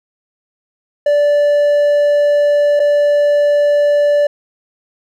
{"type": "tone with dropouts", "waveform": "triangle", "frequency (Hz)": 583, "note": "D5", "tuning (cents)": -13, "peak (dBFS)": -7, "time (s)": [1.06, 4.27], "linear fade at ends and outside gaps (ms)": 5, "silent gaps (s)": [2.795, 2.799], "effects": []}